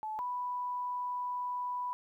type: tone pair in turn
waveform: sine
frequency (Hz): 865 / 987.8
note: A5 / B5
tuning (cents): -30 / 0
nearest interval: major second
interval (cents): 230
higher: second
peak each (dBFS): -35 / -33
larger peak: second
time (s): 0.03-0.19 / 0.19-1.93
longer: second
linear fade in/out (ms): 0
effects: 12-bit